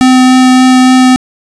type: tone with vibrato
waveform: square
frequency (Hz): 256.1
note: C4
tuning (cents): -37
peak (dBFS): -3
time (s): 0.01-1.16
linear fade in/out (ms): 0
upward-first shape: triangle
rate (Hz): 3.5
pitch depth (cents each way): 8
effects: resampled to 22050 Hz + 7-bit